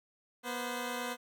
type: tone pair together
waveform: 10% pulse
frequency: 242.6 / 514.1 Hz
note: B3 / C5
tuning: -31 / -31 cents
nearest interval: octave + minor second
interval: 1300 cents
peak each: -29 / -31 dBFS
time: 0.43-1.17 s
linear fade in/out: 50 ms
effects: none